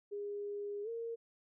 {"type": "tone with pitch glide", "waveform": "sine", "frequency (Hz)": [408.7, 461.4], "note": ["G#4", "A#4"], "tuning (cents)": [-28, -18], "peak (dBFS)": -38, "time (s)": [0.11, 1.16], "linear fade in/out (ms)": 20, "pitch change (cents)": 210, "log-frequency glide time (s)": [0.83, 0.89], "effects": []}